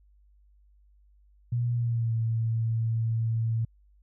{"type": "tone with pitch glide", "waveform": "sine", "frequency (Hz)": [120, 113.46], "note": ["B2", "A#2"], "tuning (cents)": [-49, -46], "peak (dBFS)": -24, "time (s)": [1.52, 3.65], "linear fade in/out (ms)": 5, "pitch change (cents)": -97, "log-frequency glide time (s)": [1.73, 2.14], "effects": ["added 50 Hz sine -57 dBFS peak until 4.02 s"]}